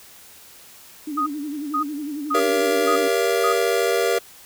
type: tone with vibrato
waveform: sine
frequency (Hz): 293.7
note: D4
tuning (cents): 0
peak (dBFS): -26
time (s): 1.07-3.08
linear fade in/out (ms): 5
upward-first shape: sine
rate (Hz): 11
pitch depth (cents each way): 90
type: tone bursts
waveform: sine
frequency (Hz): 1244.5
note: D#6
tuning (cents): 0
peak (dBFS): -19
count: 5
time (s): 1.17-3.53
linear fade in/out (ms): 10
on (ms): 96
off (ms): 470
type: chord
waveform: square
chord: G diminished seventh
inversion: none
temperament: just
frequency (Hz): 392 / 470.4 / 564.5 / 677.4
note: G4 / Bb4 / Db5 / Fb5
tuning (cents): 0 / +16 / +31 / +47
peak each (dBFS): -24 / -22 / -28 / -26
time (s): 2.34-4.19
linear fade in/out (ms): 10
effects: white hiss -46 dBFS RMS until 4.45 s